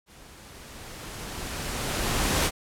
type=noise with level ramp; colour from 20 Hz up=pink; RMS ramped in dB=-51 to -22 dBFS; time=0.06-2.51 s; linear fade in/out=50 ms; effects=low-pass 12000 Hz 12 dB/octave